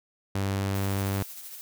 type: tone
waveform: sawtooth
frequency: 98 Hz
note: G2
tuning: in tune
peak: -22 dBFS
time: 0.35-1.23 s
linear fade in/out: 5 ms
type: noise with tremolo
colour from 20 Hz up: blue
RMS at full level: -40 dBFS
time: 0.75-1.61 s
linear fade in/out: 0 ms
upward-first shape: triangle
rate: 13 Hz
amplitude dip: 45%
effects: none